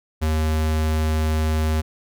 square tone, 78.2 Hz, D#2, 9 cents sharp, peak -19 dBFS, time 0.21-1.82 s, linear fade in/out 20 ms, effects none

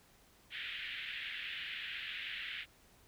white band-pass noise, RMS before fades -43 dBFS, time 0.5-2.66 s, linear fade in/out 50 ms, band 1600 to 3400 Hz, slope 48 dB/octave, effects pink hiss -65 dBFS RMS until 3.07 s

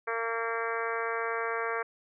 harmonic tone, 228.9 Hz, A#3, 31 cents flat, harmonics 2 / 3 / 4 / 5 / 6 / 7 / 8 / 9 / 10, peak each -34 / -39 / -40 / -36 / -38 / -37 / -41 / -42 / -44 dBFS, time 0.07-1.83 s, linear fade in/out 10 ms, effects none

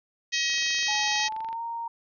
harmonic tone, 636 Hz, D#5, 38 cents sharp, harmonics 3 / 4 / 5 / 6 / 7 / 8 / 9 / 10, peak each -30 / -31 / -32 / -33 / -33 / -34 / -35 / -35 dBFS, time 0.32-1.29 s, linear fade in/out 20 ms
click train, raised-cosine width 0.3 ms, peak -29 dBFS, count 26, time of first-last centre 0.5-1.529 s, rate 24.3 Hz
sine tone with pitch glide, 846 to 927.9 Hz, G#5 to A#5, +32 to -8 cents, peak -30 dBFS, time 0.88-1.88 s, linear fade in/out 5 ms, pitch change +160 cents, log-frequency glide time 1.17-1.62 s
effects none

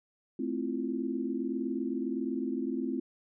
sine chord, F major seventh, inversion first, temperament equal, 220 / 261.6 / 329.6 / 349.2 Hz, A3 / C4 / E4 / F4, 0 / 0 / 0 / 0 cents, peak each -37 / -33 / -37 / -38 dBFS, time 0.39-3 s, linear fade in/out 5 ms, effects none

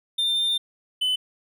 triangle tone pair in turn, 3602 / 3018 Hz, A7 / F#7, +40 / +34 cents, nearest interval minor third, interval 306 cents, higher first, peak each -19 dBFS, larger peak neither, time 0.18-0.58 / 1.01-1.16 s, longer first, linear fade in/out 10 ms, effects none

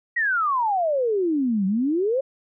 sine exponential two-way sweep, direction down then up, 1944 to 185 to 557 Hz, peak -19 dBFS, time 0.16-2.21 s, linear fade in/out 10 ms, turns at 1.66 s, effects none

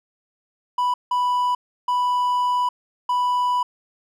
triangle tone bursts at uneven times, 987.8 Hz, B5, in tune, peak -16 dBFS, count 4, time 0.78-0.94 / 1.11-1.55 / 1.88-2.69 / 3.09-3.63 s, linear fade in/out 5 ms, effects none

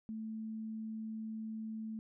sine tone, 220 Hz, A3, in tune, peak -39 dBFS, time 0.09-1.99 s, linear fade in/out 0 ms, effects none

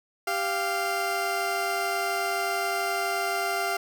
20% pulse tone pair together, 393.3 / 695.1 Hz, G4 / F5, +6 / -8 cents, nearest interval minor seventh, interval 986 cents, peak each -26 / -22 dBFS, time 0.27-3.77 s, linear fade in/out 5 ms, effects none

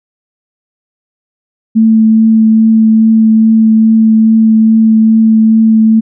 sine tone with vibrato, 221.4 Hz, A3, 11 cents sharp, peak -3 dBFS, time 1.75-6.01 s, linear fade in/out 20 ms, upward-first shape triangle, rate 2.4 Hz, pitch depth 12 cents each way, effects none

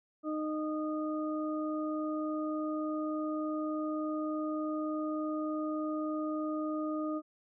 harmonic tone, 307.8 Hz, D#4, 19 cents flat, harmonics 1 / 2 / 4, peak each -33 / -39 / -41 dBFS, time 0.23-7.22 s, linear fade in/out 50 ms, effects none

